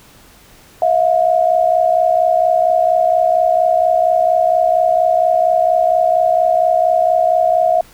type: tone pair together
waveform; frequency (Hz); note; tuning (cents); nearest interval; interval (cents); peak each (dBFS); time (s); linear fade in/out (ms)
sine; 648.7 / 713; E5 / F5; -28 / +36; major second; 164; -13; 0.82-7.81; 2
effects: pink hiss -45 dBFS RMS until 7.93 s